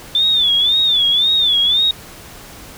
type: tone with vibrato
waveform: sine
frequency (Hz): 3520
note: A7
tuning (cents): 0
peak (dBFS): -11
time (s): 0.15-1.91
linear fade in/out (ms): 2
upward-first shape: sine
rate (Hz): 1.9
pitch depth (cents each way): 120
effects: pink hiss -37 dBFS RMS until 2.77 s